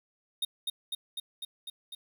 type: tone with echo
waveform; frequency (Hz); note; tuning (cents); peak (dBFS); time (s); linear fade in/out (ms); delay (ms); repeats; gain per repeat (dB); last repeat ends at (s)
square; 3700; A#7; -14; -28; 0.42-0.45; 5; 250; 6; -2; 1.95
effects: 10-bit

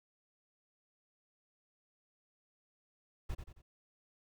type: noise with echo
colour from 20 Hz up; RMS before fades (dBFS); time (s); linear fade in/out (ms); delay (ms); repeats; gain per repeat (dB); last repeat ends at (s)
brown; -38; 3.29-3.35; 10; 90; 3; -7; 3.62
effects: none

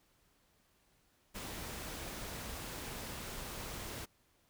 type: noise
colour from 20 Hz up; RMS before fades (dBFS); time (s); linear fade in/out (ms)
pink; -44; 1.34-4.06; 20
effects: pink hiss -72 dBFS RMS until 4.49 s

